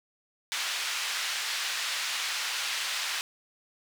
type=band-pass noise; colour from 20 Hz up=white; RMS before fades=-32 dBFS; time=0.52-3.21 s; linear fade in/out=0 ms; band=1300 to 4500 Hz; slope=12 dB/octave; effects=none